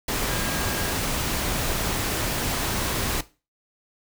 sine tone in noise, 1624 Hz, G#6, 39 cents flat, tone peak -35 dBFS, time 0.29-0.92 s, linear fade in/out 5 ms, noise pink, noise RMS -26 dBFS, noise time 0.08-3.21 s, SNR -12 dB, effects noise-tail reverb RT60 0.3 s tail -17 dB re dry

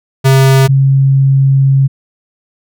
square / sine tone pair in turn, 134 / 135.87 Hz, C3 / C#3, +42 / -34 cents, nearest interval unison, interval 24 cents, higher second, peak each -5 dBFS, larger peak neither, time 0.24-0.68 / 0.68-1.88 s, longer second, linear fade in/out 20 ms, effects none

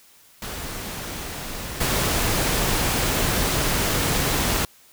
pink noise with level steps, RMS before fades -32 / -22 dBFS, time 0.42-4.65 s, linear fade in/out 2 ms, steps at 1.8 s, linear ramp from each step 10 ms, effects white hiss -53 dBFS RMS until 4.92 s

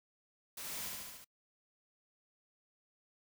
white noise with echo, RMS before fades -45 dBFS, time 0.57-0.89 s, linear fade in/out 5 ms, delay 71 ms, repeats 5, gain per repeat -2 dB, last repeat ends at 1.245 s, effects noise-tail reverb RT60 0.1 s tail -26 dB re dry

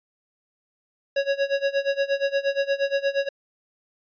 square tone with tremolo, 554.4 Hz, C#5, in tune, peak -19 dBFS, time 1.16-3.29 s, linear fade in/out 5 ms, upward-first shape sine, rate 8.5 Hz, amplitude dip 90%, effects resampled to 11025 Hz

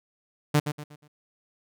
sawtooth tone with echo, 148.6 Hz, D3, 21 cents sharp, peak -14 dBFS, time 0.54-0.6 s, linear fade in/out 10 ms, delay 120 ms, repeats 4, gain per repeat -9 dB, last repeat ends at 1.08 s, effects none

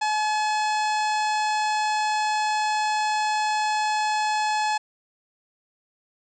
harmonic tone with a mistuned harmonic, 854 Hz, G#5, 48 cents sharp, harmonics 1 / 2 / 3 / 4 / 5 / 6 / 7 / 8 / 9 / 10, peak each -22 / -31 / -33 / -39 / -36 / -39 / -45 / -44 / -41 / -48 dBFS, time 0.01-4.78 s, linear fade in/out 10 ms, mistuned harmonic 9, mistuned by -20 cents, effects none

